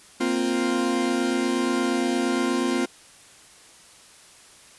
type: chord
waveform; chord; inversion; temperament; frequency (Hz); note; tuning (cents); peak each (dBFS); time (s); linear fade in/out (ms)
40% pulse; Bb suspended second; none; equal; 233.1 / 261.6 / 349.2; Bb3 / C4 / F4; 0 / 0 / 0; -27 / -24 / -25; 0.2-2.86; 10
effects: white hiss -50 dBFS RMS until 4.78 s + resampled to 24000 Hz